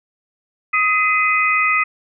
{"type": "tone cluster", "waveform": "sine", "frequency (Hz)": [1256, 2034, 2501], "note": ["D#6", "C7", "D#7"], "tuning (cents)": [16, -50, 8], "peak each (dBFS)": -18, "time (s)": [0.73, 1.84], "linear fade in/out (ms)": 10, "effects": []}